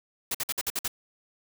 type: noise bursts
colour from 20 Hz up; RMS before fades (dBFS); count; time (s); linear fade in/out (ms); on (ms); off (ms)
white; -29; 7; 0.31-0.88; 5; 36; 53
effects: none